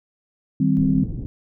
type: chord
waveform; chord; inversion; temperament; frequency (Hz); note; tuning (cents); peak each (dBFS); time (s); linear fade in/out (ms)
sine; C minor; first; just; 156.98 / 196.22 / 261.6; Eb3 / G3 / C4; +16 / +2 / 0; -20 / -20 / -19; 0.6-1.04; 5
type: low-pass noise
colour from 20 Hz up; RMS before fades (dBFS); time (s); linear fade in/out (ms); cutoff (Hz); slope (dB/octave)
pink; -29; 0.77-1.26; 0; 310; 24
effects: none